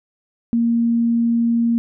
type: tone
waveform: sine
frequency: 233.1 Hz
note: A#3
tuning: in tune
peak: -14 dBFS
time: 0.53-1.78 s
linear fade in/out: 0 ms
effects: none